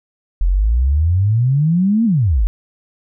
sine exponential two-way sweep, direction up then down, 41.2 to 236.8 to 43.5 Hz, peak -11 dBFS, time 0.41-2.47 s, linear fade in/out 0 ms, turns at 2.05 s, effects none

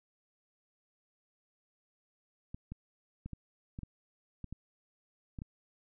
clicks, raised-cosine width 5 ms, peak -29 dBFS, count 10, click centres 2.545 / 2.72 / 3.26 / 3.333 / 3.789 / 3.833 / 4.443 / 4.526 / 5.388 / 5.419 s, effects none

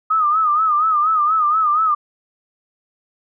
sine tone with vibrato, 1244.5 Hz, D#6, in tune, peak -13 dBFS, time 0.1-1.95 s, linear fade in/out 10 ms, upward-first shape sine, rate 4.2 Hz, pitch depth 93 cents each way, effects none

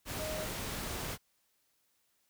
sine tone in noise, 621 Hz, D#5, 3 cents flat, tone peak -38 dBFS, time 0.17-0.48 s, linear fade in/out 50 ms, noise pink, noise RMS -39 dBFS, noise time 0.05-1.18 s, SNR -2 dB, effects white hiss -75 dBFS RMS until 2.29 s

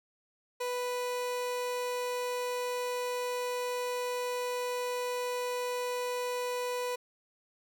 30% pulse tone, 493.9 Hz, B4, in tune, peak -29 dBFS, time 0.6-6.96 s, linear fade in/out 10 ms, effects none

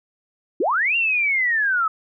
sine linear two-way sweep, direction up then down, 277.2 to 2794 to 1264 Hz, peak -17 dBFS, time 0.6-1.88 s, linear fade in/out 5 ms, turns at 0.96 s, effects none

